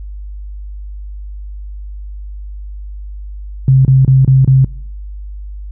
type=tone bursts; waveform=sine; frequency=132.6 Hz; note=C3; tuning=23 cents sharp; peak=-4 dBFS; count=5; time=3.68-4.646 s; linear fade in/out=2 ms; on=170 ms; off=29 ms; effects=noise-tail reverb RT60 0.6 s tail -24 dB re dry + added 50 Hz sine -24 dBFS peak until 5.71 s